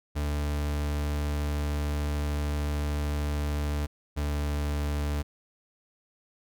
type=tone pair in turn; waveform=40% pulse; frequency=73.42 / 73.13 Hz; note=D2 / D2; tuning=0 / -7 cents; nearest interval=unison; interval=7 cents; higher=first; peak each=-26 dBFS; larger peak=neither; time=0.15-3.87 / 4.16-5.23 s; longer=first; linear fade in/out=20 ms; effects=none